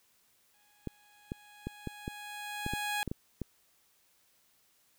15% pulse tone with exponential growth, 830.6 Hz, G#5, in tune, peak -24 dBFS, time 0.54-3.03 s, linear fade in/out 0 ms, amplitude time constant 540 ms
clicks, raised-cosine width 3 ms, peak -22 dBFS, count 10, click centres 0.873 / 1.319 / 1.67 / 1.873 / 2.079 / 2.664 / 2.736 / 3.077 / 3.115 / 3.417 s
effects white hiss -69 dBFS RMS until 4.98 s

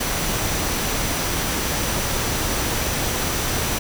sine tone in noise, 5900 Hz, F#8, 6 cents flat, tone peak -34 dBFS, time 0-3.79 s, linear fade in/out 10 ms, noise pink, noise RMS -23 dBFS, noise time 0-3.79 s, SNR -14 dB, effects none

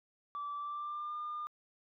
sine tone with pitch glide, 1160 to 1207.2 Hz, D6 to D6, -22 to +47 cents, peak -36 dBFS, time 0.35-1.47 s, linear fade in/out 0 ms, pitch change +69 cents, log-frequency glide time 0.55-1.16 s, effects tanh soft clip ceiling -34 dBFS

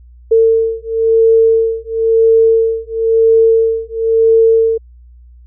sine beating tone pair, 450.6 / 451.58 Hz, A4 / A4, +41 / +45 cents, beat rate 0.98 Hz, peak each -11 dBFS, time 0.31-4.78 s, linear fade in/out 10 ms, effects added 60 Hz sine -37 dBFS peak until 5.46 s

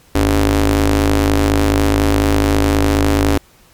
sawtooth ring-modulated tone, 104.1 Hz, G#2, 5 cents sharp, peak -4 dBFS, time 0.15-3.38 s, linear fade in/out 5 ms, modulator 181 Hz, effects pink hiss -49 dBFS RMS until 3.73 s + MP3 96 kbps

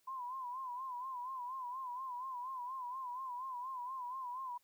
sine tone with vibrato, 1016 Hz, B5, 49 cents sharp, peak -40 dBFS, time 0.07-4.58 s, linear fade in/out 10 ms, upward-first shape sine, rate 4.2 Hz, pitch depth 88 cents each way, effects white hiss -75 dBFS RMS until 4.63 s

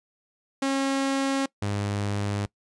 sawtooth tone pair in turn, 271.9 / 101.85 Hz, C#4 / G#2, -33 / -33 cents, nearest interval octave + perfect fourth, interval 1700 cents, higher first, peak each -19 / -22 dBFS, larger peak first, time 0.62-1.46 / 1.62-2.46 s, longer neither, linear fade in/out 5 ms, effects noise-tail reverb RT60 0.1 s tail -22 dB re dry + resampled to 22050 Hz

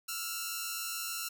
5% pulse tone pair together, 1326.1 / 1413 Hz, E6 / F6, +10 / +20 cents, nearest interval minor second, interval 110 cents, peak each -26 / -27 dBFS, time 0.08-1.29 s, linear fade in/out 10 ms, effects none

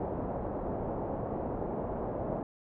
white low-pass noise, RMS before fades -35 dBFS, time 0-2.43 s, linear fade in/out 2 ms, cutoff 740 Hz, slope 24 dB/octave, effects none

